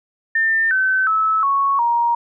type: tone with pitch steps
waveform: sine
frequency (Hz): 1799 / 1530.4 / 1301.8 / 1107.4 / 942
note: A6 / G6 / E6 / C#6 / A#5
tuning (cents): +38 / -42 / -22 / -2 / +18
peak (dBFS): -14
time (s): 0.35-2.15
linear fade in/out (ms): 5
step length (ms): 360
effects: none